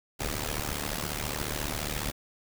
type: noise with amplitude modulation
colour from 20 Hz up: pink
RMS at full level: -29 dBFS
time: 0.19-2.12 s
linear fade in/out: 20 ms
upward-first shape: sine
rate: 74.5 Hz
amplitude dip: 90%
effects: none

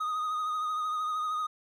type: tone with vibrato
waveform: triangle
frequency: 1244.5 Hz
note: D#6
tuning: in tune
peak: -27 dBFS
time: 0-1.47 s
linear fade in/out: 10 ms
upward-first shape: sine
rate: 13 Hz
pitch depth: 33 cents each way
effects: none

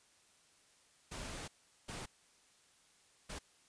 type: noise bursts at uneven times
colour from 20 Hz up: pink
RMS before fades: -45 dBFS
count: 3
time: 1.11-1.48 / 1.88-2.06 / 3.29-3.39 s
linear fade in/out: 10 ms
effects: white hiss -68 dBFS RMS until 3.68 s + resampled to 22050 Hz

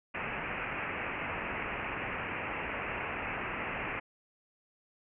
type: low-pass noise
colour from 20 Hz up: white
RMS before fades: -37 dBFS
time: 0.14-4 s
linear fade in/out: 10 ms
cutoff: 2700 Hz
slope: 96 dB/octave
effects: none

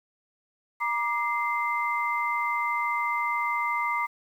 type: tone cluster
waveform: sine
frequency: 950 / 1184 / 2079 Hz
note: A#5 / D6 / C7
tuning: +33 / +14 / -12 cents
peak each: -29 dBFS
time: 0.8-4.07 s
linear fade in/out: 20 ms
effects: 9-bit

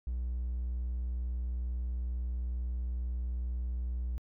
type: tone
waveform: triangle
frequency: 61.1 Hz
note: B1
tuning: 18 cents flat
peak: -29 dBFS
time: 0.07-4.18 s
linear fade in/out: 0 ms
effects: tanh soft clip ceiling -26 dBFS

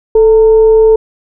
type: tone with frequency modulation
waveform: sine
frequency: 440 Hz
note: A4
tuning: in tune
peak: -3 dBFS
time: 0.15-0.96 s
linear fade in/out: 5 ms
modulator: 472 Hz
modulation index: 0.23
effects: none

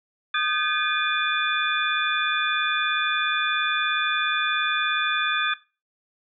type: tone cluster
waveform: sine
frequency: 1226 / 1545 / 1702 / 2431 / 3489 Hz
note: D#6 / G6 / G#6 / D#7 / A7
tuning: -26 / -26 / +42 / -41 / -15 cents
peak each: -27 / -27 / -27 / -29 / -27 dBFS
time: 0.34-5.54 s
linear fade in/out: 5 ms
effects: noise-tail reverb RT60 0.3 s tail -18 dB re dry

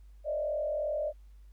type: tone with frequency modulation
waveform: sine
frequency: 602 Hz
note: D5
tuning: 43 cents sharp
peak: -29 dBFS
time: 0.24-1.13 s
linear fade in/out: 50 ms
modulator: 42.9 Hz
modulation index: 0.89
effects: added 50 Hz sine -50 dBFS peak until 1.52 s + pink hiss -74 dBFS RMS until 1.52 s

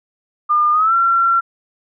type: tone with pitch glide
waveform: sine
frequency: 1207 to 1362.7 Hz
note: D6 to F6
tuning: +47 to -43 cents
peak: -11 dBFS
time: 0.49-1.41 s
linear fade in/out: 20 ms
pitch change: +210 cents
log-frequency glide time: 0.72-0.94 s
effects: none

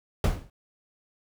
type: noise with exponential decay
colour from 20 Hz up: brown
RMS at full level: -17 dBFS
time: 0.24-0.5 s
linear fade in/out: 2 ms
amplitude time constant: 56 ms
effects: none

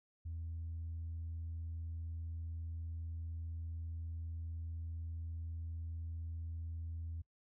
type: tone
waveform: sine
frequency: 82.41 Hz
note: E2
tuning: in tune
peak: -39 dBFS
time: 0.25-7.22 s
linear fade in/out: 10 ms
effects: noise-tail reverb RT60 0.1 s tail -23 dB re dry + tanh soft clip ceiling -37 dBFS

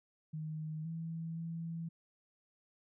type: tone with pitch steps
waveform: sine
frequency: 155.8 / 163.9 / 165.6 Hz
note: D#3 / E3 / E3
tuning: +3 / -10 / +8 cents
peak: -38 dBFS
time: 0.33-1.89 s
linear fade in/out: 10 ms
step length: 520 ms
effects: none

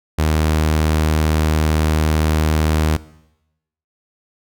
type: tone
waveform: sawtooth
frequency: 77.78 Hz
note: D#2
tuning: in tune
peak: -10 dBFS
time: 0.18-2.97 s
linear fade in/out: 10 ms
effects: noise-tail reverb RT60 0.9 s tail -19 dB re dry

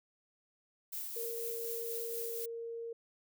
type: noise with tremolo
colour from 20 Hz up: violet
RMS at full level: -40 dBFS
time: 0.92-2.46 s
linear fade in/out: 10 ms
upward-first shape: triangle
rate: 4.1 Hz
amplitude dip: 35%
type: tone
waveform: sine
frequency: 462.5 Hz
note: A#4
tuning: 14 cents flat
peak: -39 dBFS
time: 1.16-2.93 s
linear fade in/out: 5 ms
effects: none

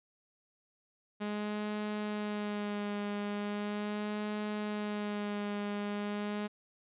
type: tone with vibrato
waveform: sawtooth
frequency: 207.7 Hz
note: G#3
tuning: in tune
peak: -30 dBFS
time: 1.2-6.48 s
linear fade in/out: 20 ms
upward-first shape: sine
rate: 0.39 Hz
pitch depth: 23 cents each way
effects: resampled to 8000 Hz

